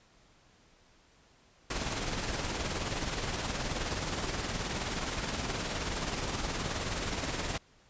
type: noise with tremolo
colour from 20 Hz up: pink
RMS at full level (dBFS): -32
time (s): 1.7-7.58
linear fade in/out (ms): 5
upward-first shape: triangle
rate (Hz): 19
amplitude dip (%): 50
effects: pink hiss -63 dBFS RMS until 7.89 s + resampled to 16000 Hz